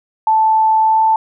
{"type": "tone with pitch glide", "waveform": "sine", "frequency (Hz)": [878, 883.1], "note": ["A5", "A5"], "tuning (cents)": [-4, 6], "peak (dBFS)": -9, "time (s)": [0.27, 1.16], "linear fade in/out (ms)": 2, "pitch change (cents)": 10, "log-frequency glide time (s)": [0.82, 1.04], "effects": []}